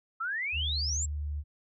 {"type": "exponential sweep", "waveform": "sine", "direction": "up", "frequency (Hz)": [1284, 7720], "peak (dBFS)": -30, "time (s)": [0.2, 1.06], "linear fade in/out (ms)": 10}
{"type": "tone with pitch glide", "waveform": "sine", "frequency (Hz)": [75.6, 73.66], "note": ["D#2", "D2"], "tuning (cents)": [-49, 6], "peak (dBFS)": -31, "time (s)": [0.52, 1.44], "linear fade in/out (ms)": 50, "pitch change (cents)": -45, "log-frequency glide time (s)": [0.63, 1.28]}
{"effects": []}